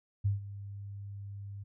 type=tone with ADSR envelope; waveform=sine; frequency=100.2 Hz; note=G2; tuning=38 cents sharp; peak=-24 dBFS; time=0.24-1.64 s; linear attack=18 ms; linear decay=140 ms; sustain=-16 dB; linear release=15 ms; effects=none